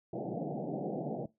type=band-pass noise; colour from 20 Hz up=pink; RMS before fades=-37 dBFS; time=0.13-1.26 s; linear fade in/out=5 ms; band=130 to 790 Hz; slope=96 dB/octave; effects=noise-tail reverb RT60 0.2 s tail -19 dB re dry